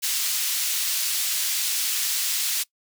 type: high-pass noise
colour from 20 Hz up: pink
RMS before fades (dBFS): -25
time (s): 0.02-2.64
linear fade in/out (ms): 20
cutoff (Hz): 3600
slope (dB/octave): 12
effects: noise-tail reverb RT60 0.1 s tail -22 dB re dry